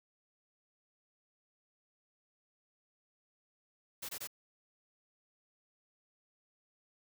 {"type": "noise bursts", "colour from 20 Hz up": "white", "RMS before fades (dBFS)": -42, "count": 3, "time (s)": [4.02, 4.274], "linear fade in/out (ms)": 10, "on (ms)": 70, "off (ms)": 22, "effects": []}